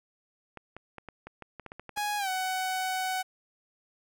clicks, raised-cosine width 0.5 ms, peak -27 dBFS, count 12, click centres 0.573 / 0.766 / 0.983 / 1.087 / 1.27 / 1.423 / 1.597 / 1.663 / 1.719 / 1.796 / 1.893 / 1.974 s
sawtooth tone with pitch glide, 830.6 to 748.6 Hz, G#5 to F#5, 0 to +20 cents, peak -25 dBFS, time 1.96-3.23 s, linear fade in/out 20 ms, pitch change -180 cents, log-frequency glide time 2.18-2.29 s
effects none

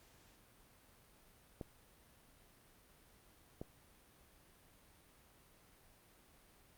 clicks, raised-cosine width 2 ms, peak -30 dBFS, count 2, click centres 1.612 / 3.615 s, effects pink hiss -66 dBFS RMS until 6.77 s + Opus 48 kbps

